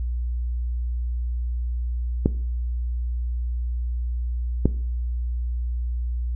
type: clicks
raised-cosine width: 3 ms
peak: -4 dBFS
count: 2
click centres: 2.259 / 4.656 s
effects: noise-tail reverb RT60 0.5 s tail -18 dB re dry + added 60 Hz sine -23 dBFS peak until 6.35 s